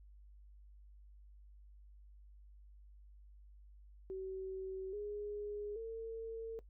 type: tone with pitch steps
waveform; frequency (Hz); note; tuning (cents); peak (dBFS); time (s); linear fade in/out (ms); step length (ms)
sine; 380 / 414.4 / 451.9; F#4 / G#4 / A4; +46 / -4 / +46; -40; 4.1-6.59; 0; 830
effects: noise-tail reverb RT60 0.1 s tail -18 dB re dry + added 50 Hz sine -56 dBFS peak until 6.69 s